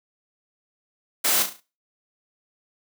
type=noise with echo; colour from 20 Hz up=white; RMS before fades=-21 dBFS; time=1.24-1.43 s; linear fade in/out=10 ms; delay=35 ms; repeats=5; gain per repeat=-7 dB; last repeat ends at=1.605 s; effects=noise-tail reverb RT60 0.3 s tail -18 dB re dry + high-pass 200 Hz 12 dB/octave